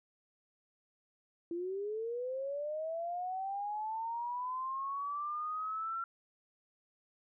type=linear sweep; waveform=sine; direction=up; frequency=334 to 1362 Hz; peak=-35 dBFS; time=1.51-6.04 s; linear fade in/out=2 ms; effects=none